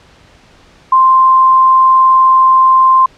sine tone, 1046.5 Hz, C6, in tune, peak -4 dBFS, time 0.92-3.06 s, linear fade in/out 5 ms, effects pink hiss -44 dBFS RMS until 3.17 s + low-pass 5000 Hz 12 dB/octave

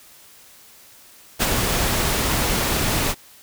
pink noise with ADSR envelope, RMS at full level -17 dBFS, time 1.39-3.15 s, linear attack 31 ms, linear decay 39 ms, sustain -4 dB, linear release 45 ms, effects white hiss -48 dBFS RMS until 3.42 s

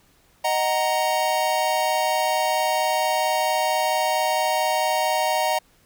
square chord, D# minor, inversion none, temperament just, 622.3 / 746.7 / 933.4 Hz, D#5 / F#5 / A#5, 0 / +16 / +2 cents, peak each -25 dBFS, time 0.44-5.59 s, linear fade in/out 10 ms, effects pink hiss -59 dBFS RMS until 5.85 s

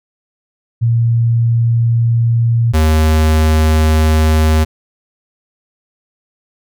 sine / square tone pair in turn, 116.5 / 78.27 Hz, A#2 / D#2, -1 / +11 cents, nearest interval perfect fifth, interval 688 cents, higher first, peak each -9 dBFS, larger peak neither, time 0.81-2.73 / 2.73-4.65 s, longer neither, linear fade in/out 20 ms, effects none

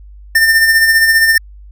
square tone with tremolo, 1800 Hz, A6, 39 cents sharp, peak -6 dBFS, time 0.35-1.38 s, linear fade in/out 5 ms, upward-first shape sine, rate 15 Hz, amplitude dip 45%, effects added 50 Hz sine -33 dBFS peak until 1.71 s

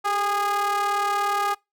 square ring-modulated tone, 207.7 Hz, G#3, in tune, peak -19 dBFS, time 0.04-1.55 s, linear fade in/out 20 ms, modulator 1020 Hz, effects noise-tail reverb RT60 0.2 s tail -24 dB re dry + high-pass 100 Hz 12 dB/octave

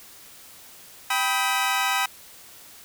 20% pulse chord, G augmented, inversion none, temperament equal with one note detuned, 784 / 987.8 / 1269.9 Hz, G5 / B5 / D#6, 0 / 0 / +35 cents, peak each -21 dBFS, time 1.1-2.06 s, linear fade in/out 5 ms, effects white hiss -47 dBFS RMS until 2.84 s

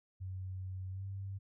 sine tone with pitch glide, 93.6 to 97.41 Hz, F#2 to G2, +20 to -10 cents, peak -39 dBFS, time 0.2-1.39 s, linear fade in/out 20 ms, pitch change +70 cents, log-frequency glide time 0.9-1.04 s, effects none

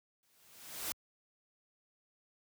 white noise with exponential growth, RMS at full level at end -36 dBFS, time 0.23-0.92 s, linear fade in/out 0 ms, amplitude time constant 150 ms, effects high-pass 60 Hz 12 dB/octave

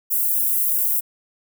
white high-pass noise, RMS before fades -20 dBFS, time 0.1-1.01 s, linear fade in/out 20 ms, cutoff 11000 Hz, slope 24 dB/octave, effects none

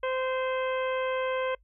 harmonic tone with a mistuned harmonic, 518 Hz, C5, 17 cents flat, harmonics 1 / 2 / 3 / 4 / 5 / 6, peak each -28 / -34 / -38 / -40 / -42 / -44 dBFS, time 0.03-1.55 s, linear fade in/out 5 ms, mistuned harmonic 6, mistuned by +33 cents, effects noise-tail reverb RT60 0.1 s tail -26 dB re dry + added 50 Hz sine -59 dBFS peak until 1.63 s

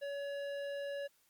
triangle tone with hard clipping, 565 Hz, C#5, 33 cents sharp, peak -40 dBFS, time 0.01-1.08 s, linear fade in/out 20 ms, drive 16 dB, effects white hiss -72 dBFS RMS until 1.29 s + Opus 48 kbps

